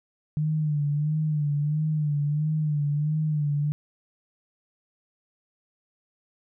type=tone with vibrato; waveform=sine; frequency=150.2 Hz; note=D3; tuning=39 cents sharp; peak=-22 dBFS; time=0.37-3.72 s; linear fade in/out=0 ms; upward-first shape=sine; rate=1.5 Hz; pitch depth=62 cents each way; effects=none